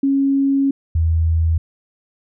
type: tone pair in turn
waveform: sine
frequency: 274.8 / 81.56 Hz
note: C#4 / E2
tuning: -15 / -18 cents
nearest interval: octave + major sixth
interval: 2103 cents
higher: first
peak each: -13 dBFS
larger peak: neither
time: 0.03-0.71 / 0.95-1.58 s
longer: first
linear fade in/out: 5 ms
effects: none